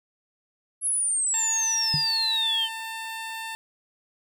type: exponential sweep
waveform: sine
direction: down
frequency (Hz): 11000 to 3033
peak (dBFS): -22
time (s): 0.81-2.69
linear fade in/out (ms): 50
type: tone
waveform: 15% pulse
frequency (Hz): 896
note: A5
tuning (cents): +31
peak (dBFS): -26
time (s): 1.34-3.55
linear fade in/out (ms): 0
type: tone with exponential decay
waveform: sine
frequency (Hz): 149.9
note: D3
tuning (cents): +36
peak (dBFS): -21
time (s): 1.94-2.07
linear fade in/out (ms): 0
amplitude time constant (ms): 27
effects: none

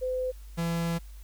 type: tone pair in turn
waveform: sine / 45% pulse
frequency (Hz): 510 / 168.19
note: C5 / E3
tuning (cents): -44 / +35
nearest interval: octave + perfect fifth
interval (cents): 1921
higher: first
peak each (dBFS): -27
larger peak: neither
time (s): 0.01-0.32 / 0.57-0.99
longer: second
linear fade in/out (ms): 20
effects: added 50 Hz sine -42 dBFS peak until 1.23 s + white hiss -59 dBFS RMS until 1.23 s

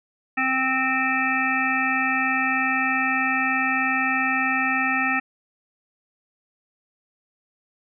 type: harmonic tone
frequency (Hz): 261.6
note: C4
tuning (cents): 0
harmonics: 1 / 3 / 5 / 7 / 9 / 10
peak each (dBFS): -28 / -28 / -27 / -24 / -28 / -28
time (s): 0.37-5.2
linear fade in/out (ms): 10
effects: none

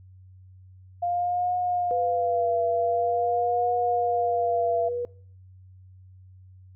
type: tone with vibrato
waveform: sine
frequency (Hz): 698.5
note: F5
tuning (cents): 0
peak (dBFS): -23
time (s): 1.02-4.89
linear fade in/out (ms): 10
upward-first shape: triangle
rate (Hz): 0.46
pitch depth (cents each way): 58
type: tone with pitch glide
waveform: sine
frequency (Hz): 500 to 483.8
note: B4 to B4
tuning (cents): +21 to -36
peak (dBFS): -26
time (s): 1.91-5.05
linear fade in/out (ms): 0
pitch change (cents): -57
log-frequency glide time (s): 2.14-2.47
effects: noise-tail reverb RT60 0.5 s tail -22 dB re dry + added 93 Hz sine -47 dBFS peak until 6.75 s

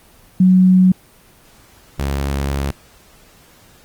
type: tone pair in turn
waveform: sine / sawtooth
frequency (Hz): 185 / 69.45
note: F#3 / C#2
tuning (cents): 0 / +4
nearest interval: octave + perfect fourth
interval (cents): 1696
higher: first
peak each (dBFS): -7 / -14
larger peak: first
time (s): 0.4-0.92 / 1.99-2.71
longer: second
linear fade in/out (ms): 5
effects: pink hiss -48 dBFS RMS until 3.84 s + Opus 24 kbps

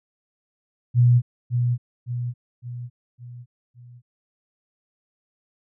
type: tone with echo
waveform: sine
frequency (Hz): 121.7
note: B2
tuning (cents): -25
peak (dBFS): -12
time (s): 0.94-1.22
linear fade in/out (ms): 50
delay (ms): 560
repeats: 5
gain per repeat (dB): -6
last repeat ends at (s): 4.02
effects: none

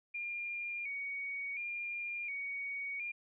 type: tone with vibrato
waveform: sine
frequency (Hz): 2321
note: D7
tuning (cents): -21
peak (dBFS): -37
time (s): 0.14-3.12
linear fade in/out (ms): 10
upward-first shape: square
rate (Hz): 0.7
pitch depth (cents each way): 61
effects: none

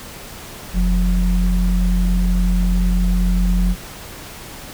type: tone pair together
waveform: sine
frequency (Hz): 44.62 / 180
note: F1 / F#3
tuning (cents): +38 / -47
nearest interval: 2 octaves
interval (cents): 2415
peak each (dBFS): -14 / -19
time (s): 0.73-3.76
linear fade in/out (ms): 50
effects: pink hiss -35 dBFS RMS until 4.73 s

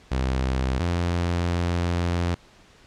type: tone pair in turn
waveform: sawtooth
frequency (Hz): 65 / 86.76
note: C2 / F2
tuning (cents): -11 / -11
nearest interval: perfect fourth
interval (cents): 500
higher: second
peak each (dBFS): -18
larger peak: neither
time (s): 0.11-0.79 / 0.79-2.35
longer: second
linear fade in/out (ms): 10
effects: pink hiss -53 dBFS RMS until 2.86 s + low-pass 6000 Hz 12 dB/octave

